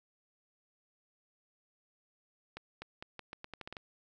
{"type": "accelerating click train", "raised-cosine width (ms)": 0.3, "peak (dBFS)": -27, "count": 11, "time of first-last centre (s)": [2.57, 3.768], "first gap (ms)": 250, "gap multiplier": 0.82, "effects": []}